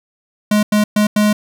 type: tone bursts at uneven times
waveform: square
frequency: 210 Hz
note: G#3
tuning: 19 cents sharp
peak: -11 dBFS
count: 4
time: 0.51-0.63 / 0.72-0.84 / 0.96-1.07 / 1.16-1.33 s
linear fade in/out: 5 ms
effects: none

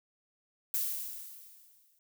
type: noise with exponential decay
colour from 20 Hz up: violet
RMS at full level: -30 dBFS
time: 0.74-1.99 s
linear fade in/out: 2 ms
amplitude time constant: 270 ms
effects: none

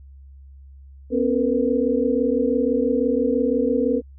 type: tone cluster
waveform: sine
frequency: 247.6 / 273.6 / 454.7 / 492.3 Hz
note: B3 / C#4 / A#4 / B4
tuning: +5 / -23 / -43 / -6 cents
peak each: -23 dBFS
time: 1.1-4.02 s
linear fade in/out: 50 ms
effects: added 68 Hz sine -41 dBFS peak until 4.18 s

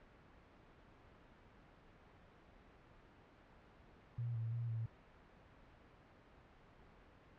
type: tone with pitch steps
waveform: sine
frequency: 118.6 / 113.6 / 117.5 / 113.3 Hz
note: A#2 / A#2 / A#2 / A#2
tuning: +30 / -44 / +14 / -49 cents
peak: -38 dBFS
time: 4.18-4.86 s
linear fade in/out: 5 ms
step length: 170 ms
effects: pink hiss -63 dBFS RMS until 7.38 s + low-pass 2000 Hz 12 dB/octave

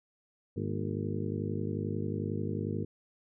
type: harmonic tone with a mistuned harmonic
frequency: 51.2 Hz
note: G#1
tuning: 24 cents flat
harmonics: 2 / 3 / 4 / 5 / 6 / 7 / 8 / 9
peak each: -36 / -38 / -39 / -40 / -41 / -41 / -42 / -43 dBFS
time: 0.56-2.85 s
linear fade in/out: 10 ms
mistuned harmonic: 5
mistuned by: -120 cents
effects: none

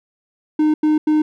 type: tone bursts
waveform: triangle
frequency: 306.3 Hz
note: D#4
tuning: 27 cents flat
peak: -10 dBFS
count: 3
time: 0.59-1.22 s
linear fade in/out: 5 ms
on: 150 ms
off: 90 ms
effects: none

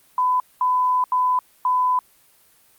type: tone bursts at uneven times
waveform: sine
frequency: 1004 Hz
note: B5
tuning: 28 cents sharp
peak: -16 dBFS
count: 4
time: 0.18-0.4 / 0.61-1.04 / 1.12-1.39 / 1.65-1.99 s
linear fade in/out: 2 ms
effects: white hiss -56 dBFS RMS until 2.78 s + Opus 32 kbps

